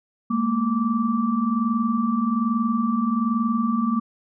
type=tone cluster; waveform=sine; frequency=211.1 / 232.3 / 1166 Hz; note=G#3 / A#3 / D6; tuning=+29 / -6 / -13 cents; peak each=-25 / -21 / -27 dBFS; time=0.3-4 s; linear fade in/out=10 ms; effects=none